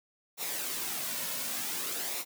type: noise with flanger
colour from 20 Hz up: white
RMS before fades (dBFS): -35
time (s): 0.37-2.25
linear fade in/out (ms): 50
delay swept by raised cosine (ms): 0.63 to 2.53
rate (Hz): 0.54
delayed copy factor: -0.5
effects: high-pass 150 Hz 12 dB/octave